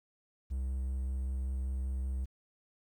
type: tone with vibrato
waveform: triangle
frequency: 65.41 Hz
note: C2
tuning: in tune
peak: -30 dBFS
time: 0.5-2.26 s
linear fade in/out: 20 ms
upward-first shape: square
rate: 5.2 Hz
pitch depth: 10 cents each way
effects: 11-bit